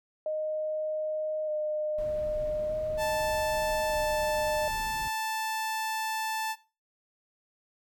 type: tone with vibrato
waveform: sine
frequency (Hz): 614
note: D#5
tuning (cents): -23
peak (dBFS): -28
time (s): 0.26-4.68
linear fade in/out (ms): 2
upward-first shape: square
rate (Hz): 0.41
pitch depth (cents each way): 13
type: noise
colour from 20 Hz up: brown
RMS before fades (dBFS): -42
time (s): 1.98-5.09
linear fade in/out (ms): 5
type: tone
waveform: sawtooth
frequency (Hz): 880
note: A5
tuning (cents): 0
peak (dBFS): -26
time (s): 2.97-6.56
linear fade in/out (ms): 50
effects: noise-tail reverb RT60 0.3 s tail -17 dB re dry